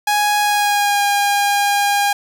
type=tone with pitch glide; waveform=sawtooth; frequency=830.6 to 810.7 Hz; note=G#5 to G#5; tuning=0 to -42 cents; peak=-10 dBFS; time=0.07-2.13 s; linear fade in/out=5 ms; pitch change=-42 cents; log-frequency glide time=0.41-1.05 s; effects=7-bit